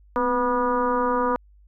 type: tone with frequency modulation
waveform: sine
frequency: 735 Hz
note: F#5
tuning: 12 cents flat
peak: -19 dBFS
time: 0.16-1.36 s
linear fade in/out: 0 ms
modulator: 240 Hz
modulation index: 2.2
effects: added 50 Hz sine -50 dBFS peak until 1.67 s